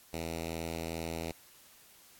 5% pulse tone with notch filter, 82.41 Hz, E2, in tune, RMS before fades -38 dBFS, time 0.13-1.32 s, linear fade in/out 5 ms, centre 1100 Hz, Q 1.3, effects white hiss -59 dBFS RMS until 2.19 s + AAC 64 kbps

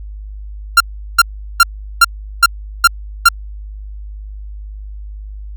45% pulse tone bursts, 1382 Hz, F6, 19 cents flat, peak -3 dBFS, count 7, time 0.77-3.288 s, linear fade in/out 5 ms, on 34 ms, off 380 ms, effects added 51 Hz sine -26 dBFS peak until 5.56 s

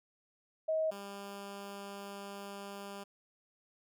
sine / 10% pulse tone pair in turn, 634 / 199.7 Hz, D#5 / G3, +32 / +32 cents, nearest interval octave + minor sixth, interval 2000 cents, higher first, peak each -29 / -35 dBFS, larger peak first, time 0.68-0.91 / 0.91-3.04 s, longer second, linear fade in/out 10 ms, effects none

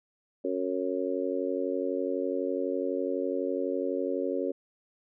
harmonic tone, 92 Hz, F#2, 9 cents flat, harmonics 3 / 4 / 5 / 6, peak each -33 / -33 / -33 / -33 dBFS, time 0.44-4.52 s, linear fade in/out 10 ms, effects none

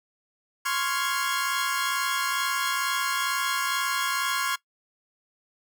sawtooth chord, Db major seventh, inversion third, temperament equal, 1046.5 / 1108.7 / 1396.9 / 1661.2 Hz, C6 / Db6 / F6 / Ab6, 0 / 0 / 0 / 0 cents, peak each -27 dBFS, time 0.65-4.56 s, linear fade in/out 10 ms, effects noise-tail reverb RT60 0.1 s tail -20 dB re dry

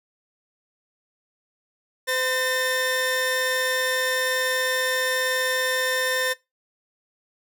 sawtooth tone pair together, 512.7 / 1805 Hz, C5 / A6, -35 / +44 cents, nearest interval octave + minor seventh, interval 2179 cents, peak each -22 / -21 dBFS, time 2.07-6.34 s, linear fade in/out 20 ms, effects noise-tail reverb RT60 0.2 s tail -20 dB re dry

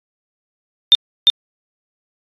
sine tone with echo, 3600 Hz, A7, 39 cents sharp, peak -4 dBFS, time 0.92-0.95 s, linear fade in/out 0 ms, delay 350 ms, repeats 1, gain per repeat -2 dB, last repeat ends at 1.3 s, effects AAC 32 kbps

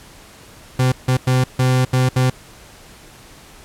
40% pulse tone bursts at uneven times, 128.2 Hz, C3, 35 cents flat, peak -12 dBFS, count 6, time 0.79-0.92 / 1.08-1.17 / 1.27-1.44 / 1.59-1.85 / 1.93-2.09 / 2.16-2.3 s, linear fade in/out 5 ms, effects pink hiss -43 dBFS RMS until 3.64 s + low-pass 12000 Hz 12 dB/octave

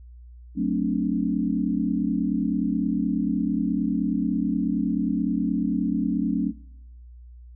sine chord, D dominant seventh, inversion first, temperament just, 183.54 / 220.2 / 264.3 / 293.7 Hz, F#3 / A3 / C4 / D4, -14 / +2 / +18 / 0 cents, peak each -27 dBFS, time 0.55-6.53 s, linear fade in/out 50 ms, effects noise-tail reverb RT60 1.0 s tail -26 dB re dry + added 60 Hz sine -42 dBFS peak until 7.55 s

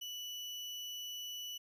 35% pulse tone, 2960 Hz, F#7, in tune, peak -40 dBFS, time 0.01-1.58 s, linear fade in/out 10 ms, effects none

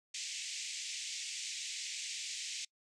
white band-pass noise, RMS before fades -42 dBFS, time 0.14-2.65 s, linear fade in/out 5 ms, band 2100 to 7800 Hz, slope 48 dB/octave, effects noise-tail reverb RT60 0.1 s tail -25 dB re dry

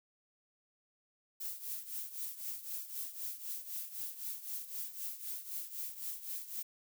violet noise with tremolo, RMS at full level -39 dBFS, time 1.4-6.63 s, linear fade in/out 10 ms, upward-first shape triangle, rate 3.9 Hz, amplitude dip 80%, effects none

